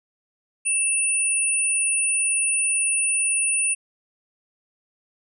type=tone pair together; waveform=sine; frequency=2651 / 9441 Hz; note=E7 / D9; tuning=+9 / +8 cents; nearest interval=octave + minor seventh; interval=2199 cents; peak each=-25 / -20 dBFS; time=0.65-3.75 s; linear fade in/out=20 ms; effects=none